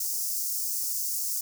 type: high-pass noise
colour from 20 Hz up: white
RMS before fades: -30 dBFS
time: 0-1.41 s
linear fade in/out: 5 ms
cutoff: 5100 Hz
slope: 48 dB/octave
effects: none